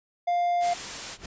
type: tone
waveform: triangle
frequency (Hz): 701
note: F5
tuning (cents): +6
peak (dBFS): -20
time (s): 0.27-0.74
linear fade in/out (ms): 10
type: noise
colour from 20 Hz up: white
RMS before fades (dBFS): -35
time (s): 0.6-1.18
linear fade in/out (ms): 50
type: noise with exponential growth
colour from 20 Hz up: pink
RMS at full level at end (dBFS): -34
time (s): 1.11-1.26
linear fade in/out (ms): 5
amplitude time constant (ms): 31
effects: resampled to 16000 Hz